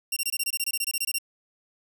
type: tone bursts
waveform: 10% pulse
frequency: 2761 Hz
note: F7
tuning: 20 cents flat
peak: -16 dBFS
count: 16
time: 0.12-1.185 s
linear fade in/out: 5 ms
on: 45 ms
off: 23 ms
effects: none